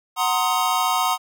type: chord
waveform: square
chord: C half-diminished seventh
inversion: second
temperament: equal with one note detuned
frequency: 740 / 932.3 / 1046.5 / 1256.8 Hz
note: Gb5 / Bb5 / C6 / Eb6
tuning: 0 / 0 / 0 / +17 cents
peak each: -25 dBFS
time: 0.16-1.18 s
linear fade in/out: 50 ms
effects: none